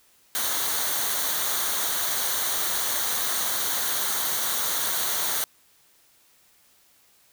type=noise with comb filter; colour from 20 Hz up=white; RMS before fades=-26 dBFS; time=0.35-5.44 s; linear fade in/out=0 ms; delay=0.39 ms; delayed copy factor=-0.6; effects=white hiss -60 dBFS RMS until 7.32 s